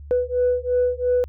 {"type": "beating tone pair", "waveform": "sine", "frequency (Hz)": [493.9, 496.8], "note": ["B4", "B4"], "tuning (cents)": [0, 10], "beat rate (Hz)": 2.9, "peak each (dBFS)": -20, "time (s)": [0.11, 1.24], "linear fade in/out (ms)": 0, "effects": ["tanh soft clip ceiling -12 dBFS", "added 72 Hz sine -36 dBFS peak until 1.28 s"]}